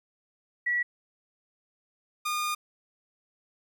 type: tone pair in turn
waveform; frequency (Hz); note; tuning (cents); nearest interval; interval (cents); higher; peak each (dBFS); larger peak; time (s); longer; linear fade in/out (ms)
sine / sawtooth; 1938 / 1217.8; B6 / D#6; -33 / -38; minor sixth; 805; first; -24; neither; 0.66-0.83 / 2.25-2.55; second; 10
effects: 11-bit